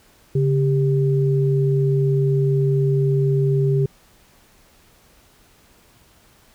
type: tone pair together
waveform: sine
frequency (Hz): 139.97 / 395.9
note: C#3 / G4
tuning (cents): +17 / +17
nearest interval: octave + tritone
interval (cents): 1800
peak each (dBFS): -16 / -21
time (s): 0.35-3.86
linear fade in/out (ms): 5
effects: pink hiss -54 dBFS RMS until 6.54 s